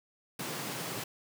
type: high-pass noise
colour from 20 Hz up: pink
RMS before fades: -38 dBFS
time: 0.39-1.04 s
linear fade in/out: 5 ms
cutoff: 110 Hz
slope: 96 dB/octave
effects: none